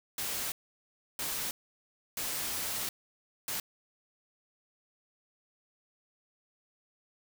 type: noise bursts at uneven times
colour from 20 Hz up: white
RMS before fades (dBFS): -35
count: 4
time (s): 0.18-0.52 / 1.19-1.51 / 2.17-2.89 / 3.48-3.6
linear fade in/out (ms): 2
effects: none